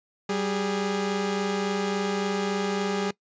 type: tone pair together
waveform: sawtooth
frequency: 193.82 / 411.2 Hz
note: G3 / G#4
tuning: -19 / -17 cents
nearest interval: octave + minor second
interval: 1302 cents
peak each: -24 dBFS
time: 0.29-3.11 s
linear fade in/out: 5 ms
effects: noise-tail reverb RT60 0.1 s tail -22 dB re dry + resampled to 16000 Hz